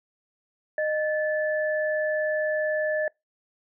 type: tone pair together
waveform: sine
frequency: 615.9 / 1741 Hz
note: D#5 / A6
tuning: -18 / -19 cents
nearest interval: octave + tritone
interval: 1799 cents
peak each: -24 / -29 dBFS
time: 0.78-3.08 s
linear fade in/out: 2 ms
effects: noise-tail reverb RT60 0.2 s tail -26 dB re dry